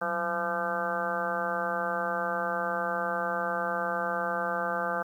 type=harmonic tone with a mistuned harmonic; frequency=171.3 Hz; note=F3; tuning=33 cents flat; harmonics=1 / 2 / 3 / 4 / 5 / 6 / 7 / 8 / 9; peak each=-40 / -44 / -34 / -35 / -36 / -43 / -34 / -38 / -34 dBFS; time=0.01-5.03 s; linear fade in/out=10 ms; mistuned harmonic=1; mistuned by=+150 cents; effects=10-bit